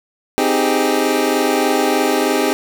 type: chord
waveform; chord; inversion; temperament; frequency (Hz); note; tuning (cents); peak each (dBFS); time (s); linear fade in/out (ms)
25% pulse; Ab major seventh; first; equal; 261.6 / 311.1 / 392 / 415.3; C4 / Eb4 / G4 / Ab4; 0 / 0 / 0 / 0; -16; 0.38-2.53; 0
effects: none